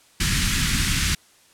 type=band-stop noise; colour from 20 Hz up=pink; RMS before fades=-21 dBFS; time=0.2-1.15 s; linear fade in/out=5 ms; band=240 to 1500 Hz; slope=24 dB/octave; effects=white hiss -55 dBFS RMS until 1.53 s + low-pass 10000 Hz 12 dB/octave